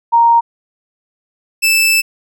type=tone pair in turn; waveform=sine / sawtooth; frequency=932.3 / 2637 Hz; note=A#5 / E7; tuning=0 / 0 cents; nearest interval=octave + tritone; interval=1800 cents; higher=second; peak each=-6 dBFS; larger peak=neither; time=0.12-0.41 / 1.62-2.02 s; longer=second; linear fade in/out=20 ms; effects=none